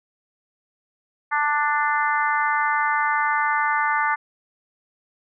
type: harmonic tone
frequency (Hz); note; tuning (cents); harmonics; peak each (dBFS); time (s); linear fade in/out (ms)
294.9; D4; +7; 3 / 4 / 5 / 6 / 7; -23 / -24 / -26 / -26 / -29; 1.31-4.16; 20
effects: none